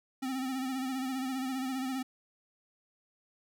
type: tone with vibrato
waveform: square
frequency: 261.6 Hz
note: C4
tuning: in tune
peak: -33 dBFS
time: 0.22-2.03 s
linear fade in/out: 10 ms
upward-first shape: sine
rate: 15 Hz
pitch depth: 50 cents each way
effects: none